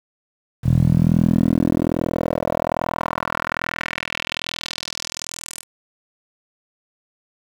10% pulse tone with band-pass filter sweep, 41.2 Hz, E1, in tune, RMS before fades -21 dBFS, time 0.63-5.64 s, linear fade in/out 50 ms, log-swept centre 120 to 9300 Hz, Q 2.2, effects 7-bit

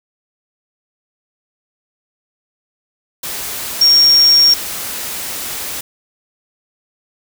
sine tone in noise, 5550 Hz, F8, 12 cents flat, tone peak -6 dBFS, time 3.81-4.54 s, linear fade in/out 5 ms, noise white, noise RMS -24 dBFS, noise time 3.23-5.81 s, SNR +15 dB, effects none

